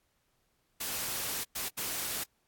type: noise bursts at uneven times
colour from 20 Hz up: white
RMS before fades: -35 dBFS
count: 3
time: 0.8-1.44 / 1.55-1.69 / 1.77-2.24 s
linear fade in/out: 10 ms
effects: pink hiss -75 dBFS RMS until 2.47 s + AAC 64 kbps